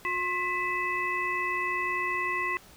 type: tone cluster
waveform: sine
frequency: 360.7 / 1065 / 1993 / 2605 Hz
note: F#4 / C6 / B6 / E7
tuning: -44 / +30 / +15 / -21 cents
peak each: -38 / -31 / -30 / -35 dBFS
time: 0.05-2.57 s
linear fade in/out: 0 ms
effects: pink hiss -53 dBFS RMS until 2.76 s